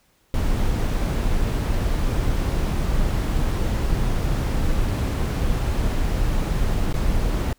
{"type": "noise with dropouts", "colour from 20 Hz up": "brown", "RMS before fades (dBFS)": -21, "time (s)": [0.34, 7.53], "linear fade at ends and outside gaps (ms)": 1, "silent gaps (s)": [6.928, 6.94], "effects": ["pink hiss -62 dBFS RMS until 7.58 s"]}